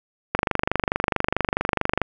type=click train; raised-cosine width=0.5 ms; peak=-4 dBFS; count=42; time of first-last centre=0.35-2.017 s; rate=24.6 Hz; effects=none